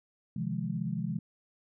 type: chord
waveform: sine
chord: F minor seventh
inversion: second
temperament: just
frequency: 130.96 / 157.15 / 174.61 / 209.5 Hz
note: C3 / Eb3 / F3 / Ab3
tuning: +2 / +18 / 0 / +15 cents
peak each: -37 / -37 / -35 / -36 dBFS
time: 0.36-1.19 s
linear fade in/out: 5 ms
effects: none